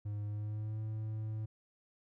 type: tone with pitch glide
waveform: triangle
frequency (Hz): 103.83 to 108.8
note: G#2 to A2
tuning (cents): 0 to -19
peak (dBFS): -34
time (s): 0.05-1.46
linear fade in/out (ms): 10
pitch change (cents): +81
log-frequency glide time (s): 0.25-0.8
effects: none